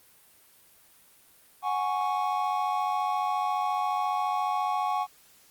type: chord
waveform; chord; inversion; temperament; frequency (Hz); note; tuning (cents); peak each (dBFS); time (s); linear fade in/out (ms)
triangle; F# suspended second; none; equal with one note detuned; 736.2 / 830.6 / 1108.7; F#5 / G#5 / C#6; -9 / 0 / 0; -28; 1.62-5.07; 50
effects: white hiss -58 dBFS RMS until 5.5 s + Opus 32 kbps